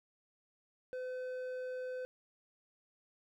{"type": "tone with hard clipping", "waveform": "sine", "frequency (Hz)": 508, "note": "B4", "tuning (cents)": 49, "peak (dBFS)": -40, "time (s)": [0.93, 2.05], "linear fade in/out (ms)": 0, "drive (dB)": 6, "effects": []}